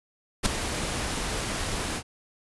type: noise with ADSR envelope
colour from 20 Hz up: pink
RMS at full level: -19 dBFS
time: 0.43-2.03 s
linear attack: 31 ms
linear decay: 3 ms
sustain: -11 dB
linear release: 66 ms
effects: resampled to 24000 Hz